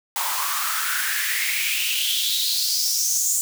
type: noise with high-pass filter sweep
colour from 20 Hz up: white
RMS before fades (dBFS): -23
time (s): 0.16-3.41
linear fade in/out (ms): 0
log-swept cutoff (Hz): 890 to 7400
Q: 5.2
effects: none